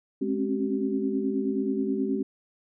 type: tone cluster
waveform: sine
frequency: 210.2 / 263.3 / 272.7 / 383.1 Hz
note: G#3 / C4 / C#4 / G4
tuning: +21 / +11 / -28 / -40 cents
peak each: -30 dBFS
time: 0.21-2.23 s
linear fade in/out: 10 ms
effects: none